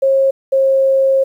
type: tone pair in turn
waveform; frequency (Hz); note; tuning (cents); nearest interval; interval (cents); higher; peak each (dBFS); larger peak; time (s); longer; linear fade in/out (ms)
sine; 540 / 537.2; C#5 / C5; -45 / +46; unison; 9; first; -9; neither; 0.02-0.31 / 0.52-1.24; second; 10
effects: 8-bit